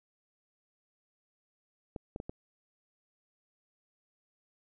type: clicks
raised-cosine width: 2 ms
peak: -25 dBFS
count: 4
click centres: 1.962 / 2.161 / 2.201 / 2.295 s
effects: none